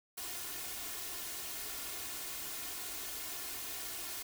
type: noise with comb filter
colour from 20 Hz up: white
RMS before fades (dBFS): -42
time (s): 0.17-4.23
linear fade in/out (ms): 10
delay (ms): 2.8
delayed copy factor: +0.6
effects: none